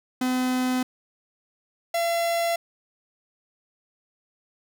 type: tone pair in turn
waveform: 45% pulse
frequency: 254.1 / 678.8 Hz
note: B3 / F5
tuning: +49 / -49 cents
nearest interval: octave + perfect fourth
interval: 1702 cents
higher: second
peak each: -22 dBFS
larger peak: neither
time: 0.21-0.83 / 1.94-2.56 s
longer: neither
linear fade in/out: 5 ms
effects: none